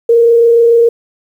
sine tone with frequency modulation, 466.2 Hz, A#4, in tune, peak -4 dBFS, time 0.09-0.89 s, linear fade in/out 5 ms, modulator 27 Hz, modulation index 0.26, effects 7-bit

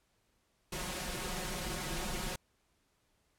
pink noise with comb filter, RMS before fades -38 dBFS, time 0.72-2.36 s, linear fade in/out 5 ms, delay 5.5 ms, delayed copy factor +0.95, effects pink hiss -75 dBFS RMS until 3.38 s + low-pass 12000 Hz 12 dB/octave

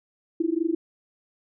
sine tone with amplitude modulation, 329.6 Hz, E4, in tune, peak -18 dBFS, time 0.4-0.75 s, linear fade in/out 5 ms, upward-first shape sine, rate 24.2 Hz, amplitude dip 95%, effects none

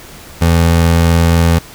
25% pulse tone, 83.7 Hz, E2, 27 cents sharp, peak -4 dBFS, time 0.41-1.59 s, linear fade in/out 10 ms, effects pink hiss -35 dBFS RMS until 1.74 s

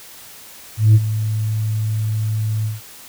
sine tone with ADSR envelope, 108.4 Hz, A2, 25 cents flat, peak -3 dBFS, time 0.77-2.81 s, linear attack 180 ms, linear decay 41 ms, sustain -14 dB, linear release 160 ms, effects tanh soft clip ceiling -5 dBFS + white hiss -40 dBFS RMS until 3.08 s

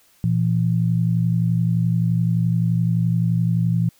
sine tone pair together, 117.56 / 169.2 Hz, A#2 / E3, +15 / +45 cents, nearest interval tritone, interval 630 cents, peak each -19 / -19 dBFS, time 0.24-3.89 s, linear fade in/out 0 ms, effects white hiss -57 dBFS RMS until 3.99 s

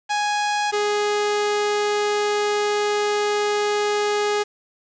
sawtooth tone pair in turn, 830.6 / 415.3 Hz, G#5 / G#4, 0 / 0 cents, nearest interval octave, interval 1200 cents, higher first, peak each -16 / -15 dBFS, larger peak second, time 0.09-0.72 / 0.72-4.44 s, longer second, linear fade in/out 20 ms, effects resampled to 16000 Hz + 7-bit

